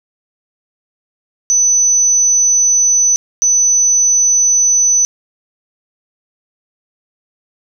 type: tone bursts at uneven times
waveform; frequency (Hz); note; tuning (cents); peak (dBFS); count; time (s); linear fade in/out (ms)
sine; 6000; F#8; +23; -8; 2; 1.5-3.16 / 3.42-5.05; 0
effects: none